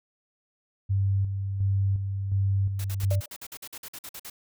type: tone with tremolo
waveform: sine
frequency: 98 Hz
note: G2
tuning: in tune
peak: -21 dBFS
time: 0.89-3.21 s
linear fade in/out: 20 ms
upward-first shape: square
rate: 1.4 Hz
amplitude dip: 50%
type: noise bursts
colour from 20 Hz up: white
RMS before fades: -40 dBFS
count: 15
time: 2.79-4.3 s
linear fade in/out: 5 ms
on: 54 ms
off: 50 ms
type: tone with exponential decay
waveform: sine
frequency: 587.3 Hz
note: D5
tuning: in tune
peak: -26 dBFS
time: 3.11-3.28 s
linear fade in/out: 2 ms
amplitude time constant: 36 ms
effects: none